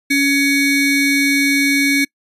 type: ring-modulated tone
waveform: square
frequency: 980 Hz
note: B5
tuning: 14 cents flat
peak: -10 dBFS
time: 0.1-2.05 s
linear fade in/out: 10 ms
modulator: 1260 Hz
effects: noise-tail reverb RT60 0.1 s tail -26 dB re dry + resampled to 32000 Hz